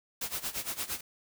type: noise with tremolo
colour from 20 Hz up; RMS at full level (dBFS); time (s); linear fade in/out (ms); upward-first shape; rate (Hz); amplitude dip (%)
white; -33; 0.21-1.01; 5; sine; 8.7; 85
effects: none